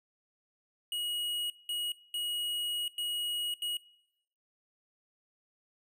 square tone bursts at uneven times, 2900 Hz, F#7, 35 cents flat, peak -33 dBFS, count 5, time 0.92-1.5 / 1.69-1.92 / 2.14-2.88 / 2.98-3.54 / 3.62-3.77 s, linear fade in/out 2 ms, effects noise-tail reverb RT60 0.9 s tail -23 dB re dry

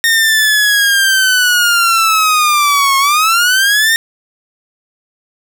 sawtooth linear two-way sweep, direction down then up, 1842 to 1082 to 1842 Hz, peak -5 dBFS, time 0.04-3.96 s, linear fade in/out 0 ms, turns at 2.98 s, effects none

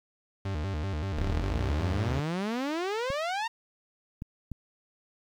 40% pulse tone with vibrato, 85.9 Hz, F2, 28 cents flat, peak -29 dBFS, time 0.45-2.2 s, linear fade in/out 5 ms, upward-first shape square, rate 5.2 Hz, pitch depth 220 cents each way
sawtooth exponential sweep, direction up, 31.59 to 940 Hz, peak -25 dBFS, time 1.17-3.48 s, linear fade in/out 10 ms
clicks, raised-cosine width 5 ms, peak -24 dBFS, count 3, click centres 3.103 / 4.221 / 4.517 s
effects low-pass 5000 Hz 12 dB/octave + 10-bit

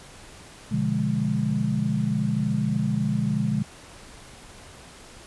sine chord, B diminished seventh, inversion none, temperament equal, 123.47 / 146.83 / 174.61 / 207.7 Hz, B2 / D3 / F3 / Ab3, 0 / 0 / 0 / 0 cents, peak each -28 / -27 / -30 / -25 dBFS, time 0.71-3.63 s, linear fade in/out 10 ms, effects pink hiss -46 dBFS RMS until 5.26 s + resampled to 24000 Hz

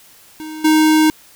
square tone with level steps, 311.4 Hz, D#4, 2 cents sharp, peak -28 / -10 dBFS, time 0.4-1.1 s, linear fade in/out 0 ms, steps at 0.64 s, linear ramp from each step 10 ms, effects white hiss -46 dBFS RMS until 1.35 s

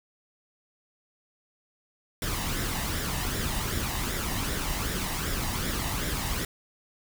pink noise with flanger, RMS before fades -30 dBFS, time 2.22-6.45 s, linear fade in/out 2 ms, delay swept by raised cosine 0.55 to 1.07 ms, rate 2.6 Hz, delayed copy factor +0.5, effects none

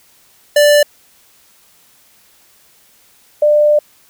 square / sine tone pair in turn, 587.3 / 596.2 Hz, D5 / D5, 0 / +26 cents, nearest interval unison, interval 26 cents, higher second, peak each -7 dBFS, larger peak neither, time 0.56-0.83 / 3.42-3.79 s, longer second, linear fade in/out 5 ms, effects white hiss -50 dBFS RMS until 4.09 s

